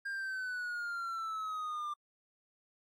triangle exponential sweep, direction down, 1611 to 1185 Hz, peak -34 dBFS, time 0.05-1.94 s, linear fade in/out 10 ms, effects AAC 48 kbps

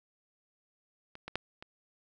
clicks, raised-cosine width 0.3 ms, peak -30 / -24 / -15 / -29 dBFS, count 4, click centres 1.154 / 1.28 / 1.356 / 1.625 s, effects none

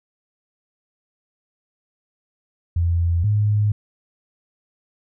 sine tone pair in turn, 85.2 / 104.85 Hz, F2 / G#2, -42 / +17 cents, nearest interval major third, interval 359 cents, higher second, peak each -16 / -15 dBFS, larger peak second, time 2.76-3.24 / 3.24-3.72 s, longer neither, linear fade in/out 5 ms, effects none

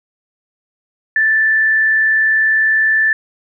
sine tone with frequency modulation, 1760 Hz, A6, in tune, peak -10 dBFS, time 1.16-3.13 s, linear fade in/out 2 ms, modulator 60.2 Hz, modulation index 0.32, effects none

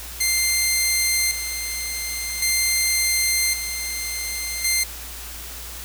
10% pulse tone with tremolo, 2093 Hz, C7, in tune, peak -9 dBFS, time 0.2-4.84 s, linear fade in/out 10 ms, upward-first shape square, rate 0.45 Hz, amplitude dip 60%, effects added 58 Hz sine -38 dBFS peak until 5.84 s + white hiss -36 dBFS RMS until 5.84 s

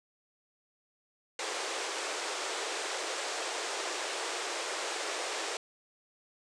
pink band-pass noise, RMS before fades -36 dBFS, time 1.39-5.57 s, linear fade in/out 2 ms, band 360 to 8700 Hz, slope 48 dB/octave, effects none

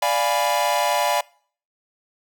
45% pulse chord, D diminished seventh, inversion none, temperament equal, 587.3 / 698.5 / 830.6 / 987.8 Hz, D5 / F5 / Ab5 / Cb6, 0 / 0 / 0 / 0 cents, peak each -24 dBFS, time 0.02-1.21 s, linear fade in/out 5 ms, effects noise-tail reverb RT60 0.5 s tail -24 dB re dry

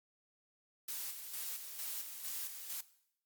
blue noise with tremolo, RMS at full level -41 dBFS, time 0.88-2.81 s, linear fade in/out 5 ms, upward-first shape square, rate 2.2 Hz, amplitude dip 50%, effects noise-tail reverb RT60 0.7 s tail -17 dB re dry + Opus 48 kbps

